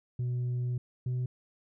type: tone pair in turn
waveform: sine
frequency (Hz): 123.47 / 125.48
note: B2 / B2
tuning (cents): 0 / +28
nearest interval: unison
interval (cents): 28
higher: second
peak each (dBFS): -26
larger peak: neither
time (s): 0.19-0.78 / 1.06-1.26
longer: first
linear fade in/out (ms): 5
effects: tanh soft clip ceiling -28 dBFS